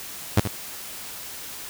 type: tone with echo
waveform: sawtooth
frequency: 102.2 Hz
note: G#2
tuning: 27 cents flat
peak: -10 dBFS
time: 0.37-0.4 s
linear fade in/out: 5 ms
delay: 78 ms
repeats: 1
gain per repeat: -10 dB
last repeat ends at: 0.478 s
effects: white hiss -37 dBFS RMS until 1.69 s